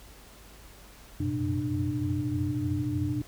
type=tone cluster; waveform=sine; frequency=90.4 / 93.7 / 113.5 / 126.6 / 298.8 Hz; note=F#2 / F#2 / A#2 / B2 / D4; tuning=-40 / +22 / -46 / +43 / +30 cents; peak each=-37 / -34 / -36 / -32 / -30 dBFS; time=1.2-3.22 s; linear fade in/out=5 ms; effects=added 50 Hz sine -52 dBFS peak until 3.27 s + pink hiss -52 dBFS RMS until 3.27 s